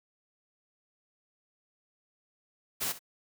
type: noise with echo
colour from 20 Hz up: white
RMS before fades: -32 dBFS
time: 2.8-2.93 s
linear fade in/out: 20 ms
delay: 63 ms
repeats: 1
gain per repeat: -15 dB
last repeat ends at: 2.993 s
effects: none